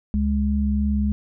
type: tone pair together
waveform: sine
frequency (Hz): 70.4 / 207.7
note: C#2 / G#3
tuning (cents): +27 / 0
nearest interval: octave + perfect fifth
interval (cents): 1873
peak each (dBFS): -21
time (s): 0.14-1.12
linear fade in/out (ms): 0
effects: none